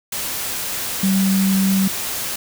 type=tone in noise; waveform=sine; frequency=192.7 Hz; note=G3; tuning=29 cents flat; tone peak=-14 dBFS; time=1.03-1.88 s; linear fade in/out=5 ms; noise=white; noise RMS=-25 dBFS; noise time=0.12-2.36 s; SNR=+8 dB; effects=none